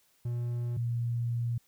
triangle / sine tone pair in turn, 120 / 118.48 Hz, B2 / A#2, -49 / +29 cents, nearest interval unison, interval 22 cents, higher first, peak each -28 dBFS, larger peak neither, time 0.25-0.77 / 0.77-1.58 s, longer second, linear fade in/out 5 ms, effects white hiss -68 dBFS RMS until 1.67 s

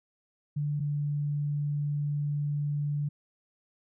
sine tone pair in turn, 146.83 / 146 Hz, D3 / D3, 0 / -10 cents, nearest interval unison, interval 10 cents, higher first, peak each -27 dBFS, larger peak neither, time 0.56-0.8 / 0.8-3.09 s, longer second, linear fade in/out 10 ms, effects none

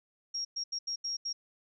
sine tone bursts at uneven times, 5588 Hz, F8, in tune, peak -32 dBFS, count 6, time 0.34-0.45 / 0.56-0.64 / 0.72-0.79 / 0.87-0.96 / 1.04-1.17 / 1.25-1.33 s, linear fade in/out 10 ms, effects none

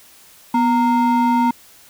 triangle ring-modulated tone, 585 Hz, D5, 7 cents flat, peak -8 dBFS, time 0.54-1.51 s, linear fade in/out 5 ms, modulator 340 Hz, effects white hiss -47 dBFS RMS until 1.89 s

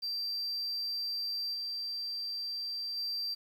sine tone with level steps, 4699 Hz, D8, in tune, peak -30 / -33 / -30 dBFS, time 0.02-3.35 s, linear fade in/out 20 ms, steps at 1.53 / 2.96 s, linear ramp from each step 20 ms, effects tanh soft clip ceiling -32 dBFS + 10-bit

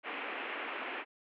white band-pass noise, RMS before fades -40 dBFS, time 0.03-1.05 s, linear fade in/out 50 ms, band 250 to 2800 Hz, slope 48 dB/octave, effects none

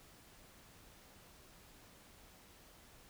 silence, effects pink hiss -61 dBFS RMS until 3.09 s

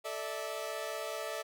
sawtooth chord, A suspended fourth, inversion none, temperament equal with one note detuned, 440 / 587.3 / 652.1 Hz, A4 / D5 / E5, 0 / 0 / -19 cents, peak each -39 / -37 / -36 dBFS, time 0.04-1.43 s, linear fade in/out 20 ms, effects none

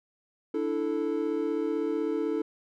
triangle chord, D suspended second, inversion none, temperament equal, 293.7 / 329.6 / 440 Hz, D4 / E4 / A4, 0 / 0 / 0 cents, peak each -30 / -29 / -28 dBFS, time 0.54-2.42 s, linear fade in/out 5 ms, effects none

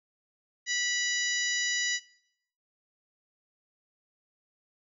harmonic tone, 980 Hz, B5, 14 cents flat, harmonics 2 / 3 / 4 / 5 / 6 / 7, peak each -30 / -37 / -36 / -38 / -35 / -36 dBFS, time 0.66-2 s, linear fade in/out 50 ms, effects noise-tail reverb RT60 0.7 s tail -19 dB re dry

